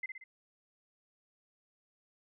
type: tone with echo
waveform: sine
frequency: 2066 Hz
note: C7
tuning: 22 cents flat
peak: -34 dBFS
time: 0.03-0.06 s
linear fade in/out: 5 ms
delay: 60 ms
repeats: 3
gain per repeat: -5 dB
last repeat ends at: 0.24 s
effects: none